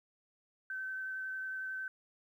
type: tone with vibrato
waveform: sine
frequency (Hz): 1536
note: G6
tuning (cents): -36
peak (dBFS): -37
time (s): 0.7-1.88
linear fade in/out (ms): 2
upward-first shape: sine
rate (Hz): 11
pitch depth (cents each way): 10
effects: 12-bit